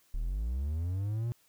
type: linear sweep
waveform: triangle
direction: up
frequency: 33.72 to 121.2 Hz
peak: -28 dBFS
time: 0.14-1.32 s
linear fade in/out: 0 ms
effects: white hiss -67 dBFS RMS until 1.48 s

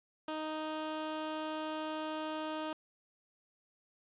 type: tone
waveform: 15% pulse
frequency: 311.1 Hz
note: D#4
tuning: in tune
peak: -30 dBFS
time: 0.28-2.73 s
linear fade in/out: 2 ms
effects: resampled to 8000 Hz + 11-bit

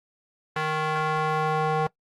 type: tone with band-pass filter sweep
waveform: square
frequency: 155.56 Hz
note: D#3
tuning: in tune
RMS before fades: -25 dBFS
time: 0.56-1.87 s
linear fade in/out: 5 ms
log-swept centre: 1400 to 760 Hz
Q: 1.3
effects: noise-tail reverb RT60 0.1 s tail -21 dB re dry + Opus 24 kbps

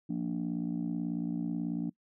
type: chord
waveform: sine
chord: Bb major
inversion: second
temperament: just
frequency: 174.81 / 233.1 / 291.4 Hz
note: F3 / Bb3 / D4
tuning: +2 / 0 / -13 cents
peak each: -34 dBFS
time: 0.09-1.9 s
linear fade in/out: 10 ms
effects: noise-tail reverb RT60 0.1 s tail -24 dB re dry + tanh soft clip ceiling -25 dBFS

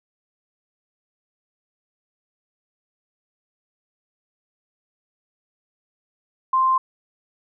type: tone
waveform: sine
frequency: 1046.5 Hz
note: C6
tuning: in tune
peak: -15 dBFS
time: 6.53-6.78 s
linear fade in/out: 5 ms
effects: none

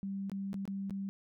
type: tone with dropouts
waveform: sine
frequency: 196 Hz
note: G3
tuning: in tune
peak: -35 dBFS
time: 0.03-1.09 s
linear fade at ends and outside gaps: 0 ms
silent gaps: 0.297-0.317 / 0.531-0.542 / 0.654-0.677 / 0.897-0.907 s
effects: none

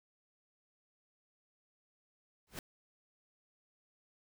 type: noise with exponential growth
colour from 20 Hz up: pink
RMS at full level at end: -38 dBFS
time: 2.47-2.59 s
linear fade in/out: 1 ms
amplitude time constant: 24 ms
effects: none

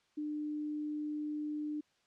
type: tone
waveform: sine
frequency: 300 Hz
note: D4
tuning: 37 cents sharp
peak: -35 dBFS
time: 0.17-1.81 s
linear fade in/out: 10 ms
effects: white hiss -73 dBFS RMS until 2.06 s + low-pass 5000 Hz 12 dB/octave

